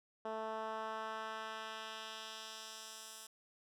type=tone with band-pass filter sweep; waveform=10% pulse; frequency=220 Hz; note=A3; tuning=in tune; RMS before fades=-45 dBFS; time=0.25-3.27 s; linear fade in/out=5 ms; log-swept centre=630 to 9000 Hz; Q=0.99; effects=none